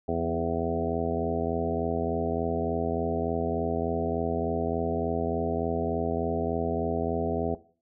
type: harmonic tone with a mistuned harmonic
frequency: 83.4 Hz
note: E2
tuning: 21 cents sharp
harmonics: 1 / 2 / 3 / 4 / 5 / 6 / 7 / 8 / 9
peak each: -35 / -36 / -33 / -36 / -31 / -35 / -40 / -33 / -36 dBFS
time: 0.08-7.55 s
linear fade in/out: 5 ms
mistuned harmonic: 3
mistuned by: -15 cents
effects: noise-tail reverb RT60 0.4 s tail -17 dB re dry